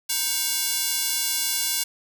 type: tone with high-pass filter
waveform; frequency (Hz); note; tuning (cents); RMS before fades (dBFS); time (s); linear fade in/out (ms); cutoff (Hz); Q
square; 313.9; D#4; +15; -25; 0.09-1.84; 10; 4800; 0.65
effects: none